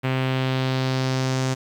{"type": "tone with low-pass filter sweep", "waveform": "sawtooth", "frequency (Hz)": 130.81, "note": "C3", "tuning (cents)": 0, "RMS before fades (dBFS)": -23, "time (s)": [0.03, 1.55], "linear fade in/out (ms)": 20, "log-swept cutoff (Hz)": [2600, 6900], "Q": 2, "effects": ["8-bit"]}